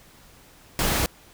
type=noise; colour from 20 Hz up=pink; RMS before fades=-23 dBFS; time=0.79-1.06 s; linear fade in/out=0 ms; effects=pink hiss -52 dBFS RMS until 1.33 s